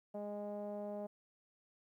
sawtooth tone with low-pass filter, 206.2 Hz, G#3, 12 cents flat, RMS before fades -43 dBFS, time 0.14-1.07 s, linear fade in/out 10 ms, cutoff 680 Hz, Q 6.7, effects 13-bit

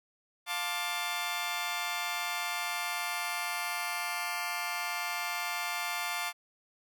15% pulse chord, D minor seventh, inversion first, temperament just, 704.8 / 881 / 1057.2 / 1174.7 Hz, F5 / A5 / C6 / D6, +16 / +2 / +18 / 0 cents, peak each -31 / -32 / -35 / -31 dBFS, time 0.46-6.33 s, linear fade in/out 50 ms, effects none

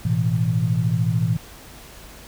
sine chord, A suspended second, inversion none, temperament equal, 110 / 123.47 / 164.81 Hz, A2 / B2 / E3, 0 / 0 / 0 cents, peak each -22 dBFS, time 0.05-1.37 s, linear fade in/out 5 ms, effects added 50 Hz sine -48 dBFS peak until 2.27 s + pink hiss -43 dBFS RMS until 2.27 s

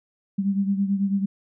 sine beating tone pair, 196 / 205.1 Hz, G3 / G#3, 0 / -21 cents, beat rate 9.1 Hz, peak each -21 / -27 dBFS, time 0.38-1.26 s, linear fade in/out 10 ms, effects none

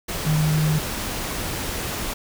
sine tone in noise, 154.2 Hz, D#3, 15 cents flat, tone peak -17 dBFS, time 0.26-0.79 s, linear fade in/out 10 ms, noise pink, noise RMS -28 dBFS, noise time 0.08-2.14 s, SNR +8 dB, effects none

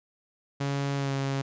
sawtooth tone with pitch glide, 140 to 136.8 Hz, C#3 to C#3, +18 to -23 cents, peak -23 dBFS, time 0.6-1.42 s, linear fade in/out 10 ms, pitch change -41 cents, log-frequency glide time 0.96-1.13 s, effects resampled to 16000 Hz

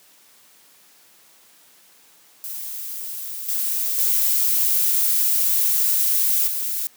violet noise with level steps, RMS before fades -31 / -23 / -19 / -25 dBFS, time 2.44-6.87 s, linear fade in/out 0 ms, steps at 3.48 / 3.98 / 6.47 s, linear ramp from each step 10 ms, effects white hiss -53 dBFS RMS until 6.96 s + high-pass 150 Hz 12 dB/octave

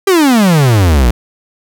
45% pulse exponential sweep, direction down, 403.5 to 54.9 Hz, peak -6 dBFS, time 0.07-1.11 s, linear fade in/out 5 ms, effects none

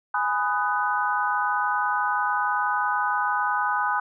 sine chord, G# minor seventh, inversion none, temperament just, 830.6 / 996.7 / 1245.9 / 1495.1 Hz, G#5 / B5 / D#6 / F#6, 0 / +16 / +2 / +18 cents, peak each -27 dBFS, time 0.14-4 s, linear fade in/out 5 ms, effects none

